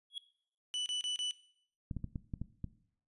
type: tone with exponential growth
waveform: triangle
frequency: 3333 Hz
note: G#7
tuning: 5 cents sharp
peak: -33 dBFS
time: 0.1-0.18 s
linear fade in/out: 2 ms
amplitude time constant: 17 ms
type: tone bursts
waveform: 40% pulse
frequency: 2977 Hz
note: F#7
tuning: 10 cents sharp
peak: -34 dBFS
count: 4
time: 0.74-1.31 s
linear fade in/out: 0 ms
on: 120 ms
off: 30 ms
type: clicks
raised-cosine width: 5 ms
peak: -26 dBFS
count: 7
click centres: 1.912 / 1.967 / 2.043 / 2.158 / 2.338 / 2.416 / 2.643 s
effects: noise-tail reverb RT60 0.6 s tail -17 dB re dry + resampled to 24000 Hz